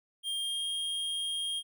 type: tone with pitch glide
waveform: square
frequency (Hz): 3206 to 3232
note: G7 to G#7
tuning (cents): +38 to -48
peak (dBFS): -32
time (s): 0.23-1.63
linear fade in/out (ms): 50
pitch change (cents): +14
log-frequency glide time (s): 0.38-0.65
effects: none